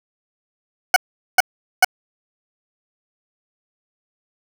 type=tone bursts; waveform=20% pulse; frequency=740 Hz; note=F#5; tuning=in tune; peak=-3 dBFS; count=3; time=0.94-1.846 s; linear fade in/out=2 ms; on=22 ms; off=420 ms; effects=none